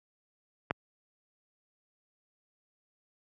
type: clicks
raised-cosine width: 0.5 ms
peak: -30 / -12 dBFS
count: 2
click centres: 0.702 / 0.709 s
effects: high-pass 80 Hz 12 dB/octave